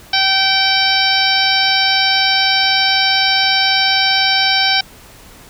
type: harmonic tone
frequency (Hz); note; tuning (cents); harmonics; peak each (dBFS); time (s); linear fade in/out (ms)
772; G5; -27; 1 / 2 / 3 / 4 / 5 / 6 / 7; -19 / -19 / -19 / -19 / -19 / -19 / -19; 0.13-4.81; 5
effects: pink hiss -41 dBFS RMS until 5.49 s